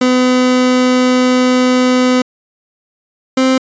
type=tone pair in turn; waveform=30% pulse; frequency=252.7 / 260.9 Hz; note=B3 / C4; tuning=+40 / -5 cents; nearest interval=minor second; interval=55 cents; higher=second; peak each=-6 dBFS; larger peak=neither; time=0.01-2.22 / 3.37-3.58 s; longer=first; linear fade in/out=5 ms; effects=resampled to 16000 Hz